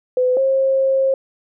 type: tone pair in turn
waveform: sine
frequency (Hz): 505 / 535.2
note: B4 / C5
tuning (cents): +39 / +39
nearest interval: minor second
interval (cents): 100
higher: second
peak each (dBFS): -13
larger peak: neither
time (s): 0.17-0.37 / 0.37-1.14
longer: second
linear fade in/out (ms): 2
effects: none